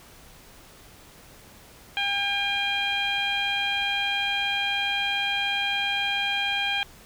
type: tone with low-pass filter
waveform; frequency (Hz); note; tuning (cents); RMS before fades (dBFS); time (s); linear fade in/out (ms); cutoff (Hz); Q
15% pulse; 803; G5; +41; -26; 1.97-6.83; 0; 3100; 3.3
effects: pink hiss -50 dBFS RMS until 7.05 s